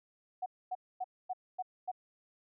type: tone bursts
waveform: sine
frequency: 740 Hz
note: F#5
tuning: in tune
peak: -33 dBFS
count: 6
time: 0.42-1.916 s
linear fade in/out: 10 ms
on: 41 ms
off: 250 ms
effects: none